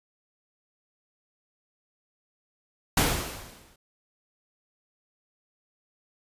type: noise with exponential decay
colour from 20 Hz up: pink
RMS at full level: -20 dBFS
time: 2.97-3.76 s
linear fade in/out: 5 ms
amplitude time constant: 170 ms
effects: resampled to 32000 Hz